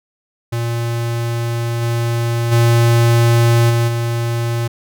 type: tone with level steps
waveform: square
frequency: 117.3 Hz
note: A#2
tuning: 11 cents sharp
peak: -18 / -16 / -10 / -13 / -17 dBFS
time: 0.52-4.68 s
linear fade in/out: 10 ms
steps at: 1.81 / 2.51 / 3.69 / 3.87 s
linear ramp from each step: 20 ms
effects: none